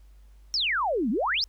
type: exponential two-way sweep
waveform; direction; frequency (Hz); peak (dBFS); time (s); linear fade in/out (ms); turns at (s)
sine; down then up; 5690 to 197.3 to 5640; -23; 0.54-1.44; 0; 1.1
effects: added 50 Hz sine -49 dBFS peak until 1.48 s + pink hiss -68 dBFS RMS until 1.48 s